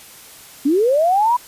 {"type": "linear sweep", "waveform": "sine", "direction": "up", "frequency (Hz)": [261.6, 1000], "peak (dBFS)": -12, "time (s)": [0.65, 1.37], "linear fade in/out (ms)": 10, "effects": ["white hiss -41 dBFS RMS until 1.47 s", "resampled to 32000 Hz"]}